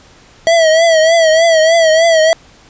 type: tone with vibrato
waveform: square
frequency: 650 Hz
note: E5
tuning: 24 cents flat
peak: -7 dBFS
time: 0.47-2.33 s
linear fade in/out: 0 ms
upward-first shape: triangle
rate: 3.3 Hz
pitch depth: 78 cents each way
effects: pink hiss -43 dBFS RMS until 2.69 s + resampled to 16000 Hz